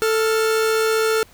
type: tone pair together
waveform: 45% pulse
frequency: 441.7 / 1400 Hz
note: A4 / F6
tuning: +7 / +4 cents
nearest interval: octave + minor sixth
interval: 1997 cents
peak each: -17 / -25 dBFS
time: 0.02-1.23 s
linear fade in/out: 0 ms
effects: pink hiss -50 dBFS RMS until 1.33 s